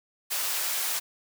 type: high-pass noise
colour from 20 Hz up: white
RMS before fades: -29 dBFS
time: 0.3-1 s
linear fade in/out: 20 ms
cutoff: 650 Hz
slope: 12 dB/octave
effects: none